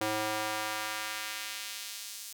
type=tone with high-pass filter sweep; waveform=square; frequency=107.7 Hz; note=A2; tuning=37 cents flat; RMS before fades=-36 dBFS; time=0.01-2.33 s; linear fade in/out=5 ms; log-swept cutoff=400 to 6300 Hz; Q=0.8; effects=none